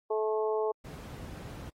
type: harmonic tone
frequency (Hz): 216.7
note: A3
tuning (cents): -26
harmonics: 2 / 3 / 4 / 5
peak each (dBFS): -28 / -36 / -36 / -40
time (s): 0.1-0.72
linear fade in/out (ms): 10
type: noise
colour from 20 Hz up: brown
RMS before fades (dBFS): -38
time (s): 0.84-1.7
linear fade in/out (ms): 10
effects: high-pass 80 Hz 12 dB/octave + AAC 48 kbps